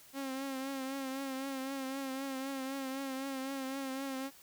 sawtooth tone with vibrato, 268.6 Hz, C4, 46 cents sharp, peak -33 dBFS, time 0.13-4.31 s, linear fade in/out 50 ms, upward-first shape triangle, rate 3.9 Hz, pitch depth 52 cents each way, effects white hiss -58 dBFS RMS until 4.42 s

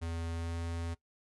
square tone with pitch glide, 83.3 to 84.07 Hz, E2 to E2, +19 to +35 cents, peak -36 dBFS, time 0.01-0.95 s, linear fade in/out 20 ms, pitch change +16 cents, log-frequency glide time 0.31-0.57 s, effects noise-tail reverb RT60 0.1 s tail -18 dB re dry + resampled to 24000 Hz

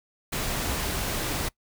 pink noise, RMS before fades -29 dBFS, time 0.32-1.49 s, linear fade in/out 10 ms, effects noise-tail reverb RT60 0.1 s tail -22 dB re dry

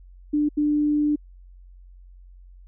sine tone bursts at uneven times, 296.8 Hz, D4, 18 cents sharp, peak -18 dBFS, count 2, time 0.33-0.49 / 0.57-1.16 s, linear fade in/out 10 ms, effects added 45 Hz sine -44 dBFS peak until 2.67 s

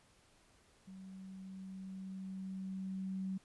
sine tone with level ramp, 190 Hz, F#3, 46 cents sharp, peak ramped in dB -49 to -36 dBFS, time 0.87-3.38 s, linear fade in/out 10 ms, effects pink hiss -68 dBFS RMS until 3.44 s + resampled to 24000 Hz

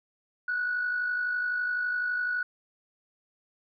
sine tone pair together, 1468.1 / 1520 Hz, F#6 / F#6, -14 / +46 cents, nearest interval minor second, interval 60 cents, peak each -26 / -37 dBFS, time 0.48-2.43 s, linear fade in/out 5 ms, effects tanh soft clip ceiling -21 dBFS

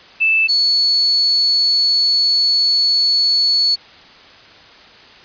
sine tone pair in turn, 2637 / 4417 Hz, E7 / C#8, 0 / -7 cents, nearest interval major sixth, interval 893 cents, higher second, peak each -11 dBFS, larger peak neither, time 0.2-0.48 / 0.48-3.76 s, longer second, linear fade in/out 20 ms, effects white hiss -42 dBFS RMS until 5.24 s + resampled to 11025 Hz

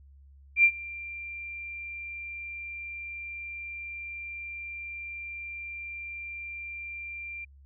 sine tone with ADSR envelope, 2373 Hz, D7, 17 cents sharp, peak -14 dBFS, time 0.56-7.45 s, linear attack 80 ms, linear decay 68 ms, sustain -22 dB, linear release 10 ms, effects added 69 Hz sine -51 dBFS peak until 7.65 s

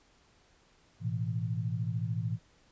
sine chord, A suspended second, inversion none, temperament equal, 110 / 123.47 / 164.81 Hz, A2 / B2 / E3, 0 / 0 / 0 cents, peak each -33 / -35 / -36 dBFS, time 1-2.39 s, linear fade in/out 50 ms, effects pink hiss -65 dBFS RMS until 2.71 s + resampled to 16000 Hz

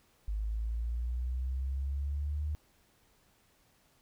sine linear sweep, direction up, 51.4 to 76 Hz, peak -31 dBFS, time 0.28-2.55 s, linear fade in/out 0 ms, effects pink hiss -68 dBFS RMS until 4.01 s

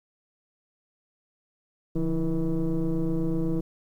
sine tone with frequency modulation, 170 Hz, F3, 46 cents flat, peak -21 dBFS, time 1.95-3.61 s, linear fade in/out 10 ms, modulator 156 Hz, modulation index 1.5, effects tanh soft clip ceiling -21 dBFS + 10-bit

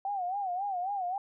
sine tone with vibrato, 760 Hz, F#5, 46 cents sharp, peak -30 dBFS, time 0.05-1.18 s, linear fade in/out 2 ms, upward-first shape sine, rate 3.7 Hz, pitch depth 130 cents each way, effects none

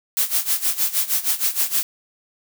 blue noise with tremolo, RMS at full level -18 dBFS, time 0.17-1.83 s, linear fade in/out 0 ms, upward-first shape sine, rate 6.4 Hz, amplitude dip 85%, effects none

